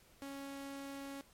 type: tone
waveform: sawtooth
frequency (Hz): 276.6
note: C#4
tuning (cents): -4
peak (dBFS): -40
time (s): 0.22-1.21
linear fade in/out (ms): 0
effects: pink hiss -65 dBFS RMS until 1.33 s + MP3 64 kbps